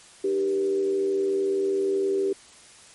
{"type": "tone with frequency modulation", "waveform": "sine", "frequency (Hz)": 391.5, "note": "G4", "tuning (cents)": -2, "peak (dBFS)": -21, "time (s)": [0.24, 2.33], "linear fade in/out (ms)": 5, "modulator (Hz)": 86.5, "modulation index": 0.5, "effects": ["white hiss -50 dBFS RMS until 2.94 s", "MP3 48 kbps"]}